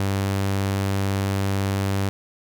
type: tone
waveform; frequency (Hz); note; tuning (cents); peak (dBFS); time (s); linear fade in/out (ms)
sawtooth; 98; G2; 0; -17; 0-2.09; 0
effects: none